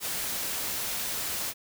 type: noise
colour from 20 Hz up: white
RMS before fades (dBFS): -32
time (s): 0-1.54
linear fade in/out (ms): 50
effects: none